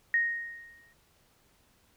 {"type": "tone with exponential decay", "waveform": "sine", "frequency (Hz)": 1864.7, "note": "A#6", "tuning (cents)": 0, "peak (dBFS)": -21, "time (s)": [0.14, 0.93], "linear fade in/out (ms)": 1, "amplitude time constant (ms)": 170, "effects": ["pink hiss -66 dBFS RMS until 1.96 s"]}